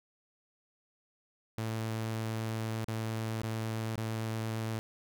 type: tone with dropouts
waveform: sawtooth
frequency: 111.4 Hz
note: A2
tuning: 22 cents sharp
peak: -29 dBFS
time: 1.58-4.79 s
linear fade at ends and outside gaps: 0 ms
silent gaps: 2.845-2.883 / 3.417-3.434 / 3.957-3.977 s
effects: none